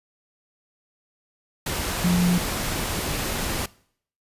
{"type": "tone in noise", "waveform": "sine", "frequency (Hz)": 177.2, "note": "F3", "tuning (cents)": 25, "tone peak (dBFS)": -17, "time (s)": [2.04, 2.38], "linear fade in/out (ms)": 5, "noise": "pink", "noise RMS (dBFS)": -27, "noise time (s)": [1.66, 3.66], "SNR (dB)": 7, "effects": ["noise-tail reverb RT60 0.6 s tail -22 dB re dry", "resampled to 32000 Hz"]}